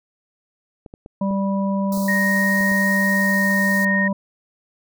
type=clicks; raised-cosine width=2 ms; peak=-24 dBFS; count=7; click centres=0.862 / 0.939 / 1.061 / 1.31 / 1.975 / 2.608 / 2.717 s
type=harmonic tone; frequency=196 Hz; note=G3; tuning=in tune; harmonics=1 / 3 / 5; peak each=-19 / -27 / -29 dBFS; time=1.21-4.13 s; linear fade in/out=5 ms
type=band-stop noise; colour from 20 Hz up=white; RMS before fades=-34 dBFS; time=1.92-3.85 s; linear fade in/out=2 ms; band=1300 to 3900 Hz; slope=96 dB/octave
type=tone with pitch glide; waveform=sine; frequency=1864.7 to 1852.9 Hz; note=A#6 to A#6; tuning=0 to -11 cents; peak=-18 dBFS; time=2.08-4.08 s; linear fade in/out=5 ms; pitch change=-11 cents; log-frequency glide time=3.06-3.51 s
effects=none